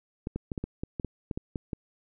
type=clicks; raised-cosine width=3 ms; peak=-19 dBFS; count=12; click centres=0.271 / 0.36 / 0.518 / 0.578 / 0.64 / 0.835 / 0.998 / 1.047 / 1.312 / 1.375 / 1.558 / 1.732 s; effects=none